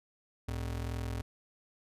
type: ring-modulated tone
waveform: square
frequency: 85.2 Hz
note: F2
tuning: 42 cents flat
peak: -32 dBFS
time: 0.48-1.22 s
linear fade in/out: 5 ms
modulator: 21.1 Hz
effects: resampled to 32000 Hz